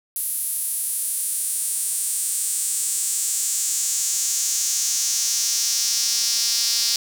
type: tone with high-pass filter sweep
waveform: sawtooth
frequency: 233.1 Hz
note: A#3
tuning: in tune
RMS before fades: -23 dBFS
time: 0.16-6.96 s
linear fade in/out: 0 ms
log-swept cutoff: 11000 to 5000 Hz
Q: 3.4
effects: none